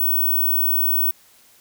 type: tone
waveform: sine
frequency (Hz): 15780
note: B9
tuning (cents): -3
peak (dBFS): -16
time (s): 0-1.11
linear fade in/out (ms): 5
effects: white hiss -53 dBFS RMS until 1.6 s